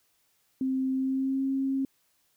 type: tone with pitch glide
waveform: sine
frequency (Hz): 262.8 to 269.1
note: C4 to C4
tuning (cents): +8 to +49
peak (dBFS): -25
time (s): 0.61-1.85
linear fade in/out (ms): 2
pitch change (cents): +41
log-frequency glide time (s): 0.93-1.44
effects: white hiss -70 dBFS RMS until 2.36 s